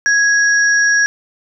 sine tone pair together, 1661.2 / 5675 Hz, G#6 / F8, 0 / +27 cents, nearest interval octave + major sixth, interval 2127 cents, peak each -10 / -19 dBFS, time 0.06-1.06 s, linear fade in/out 0 ms, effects none

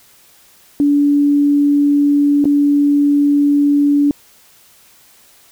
sine tone with dropouts, 287.8 Hz, D4, 35 cents flat, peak -9 dBFS, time 0.8-4.11 s, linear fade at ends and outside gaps 1 ms, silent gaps 2.443-2.454 s, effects white hiss -48 dBFS RMS until 5.51 s

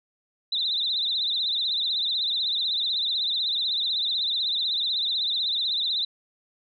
sine tone with vibrato, 3800 Hz, A#7, 33 cents sharp, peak -23 dBFS, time 0.52-6.05 s, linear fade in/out 5 ms, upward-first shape triangle, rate 16 Hz, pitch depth 150 cents each way, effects none

